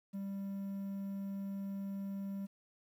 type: tone with quantisation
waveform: triangle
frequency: 196.8 Hz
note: G3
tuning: 7 cents sharp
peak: -36 dBFS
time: 0.13-2.47 s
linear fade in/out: 20 ms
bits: 11
effects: none